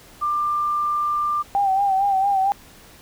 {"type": "tone", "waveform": "sine", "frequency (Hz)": 1190, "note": "D6", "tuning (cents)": 22, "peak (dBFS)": -19, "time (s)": [0.21, 1.43], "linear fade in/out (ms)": 20}
{"type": "tone with vibrato", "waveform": "sine", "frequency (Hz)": 784, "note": "G5", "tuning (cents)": 0, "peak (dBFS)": -16, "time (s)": [1.55, 2.52], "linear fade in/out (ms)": 0, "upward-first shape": "sine", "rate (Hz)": 4.4, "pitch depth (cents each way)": 55}
{"effects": ["pink hiss -47 dBFS RMS until 3.01 s"]}